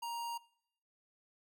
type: tone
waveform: square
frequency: 937 Hz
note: A#5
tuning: 9 cents sharp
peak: -39 dBFS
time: 0.02-0.38 s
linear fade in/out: 10 ms
effects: noise-tail reverb RT60 0.7 s tail -22 dB re dry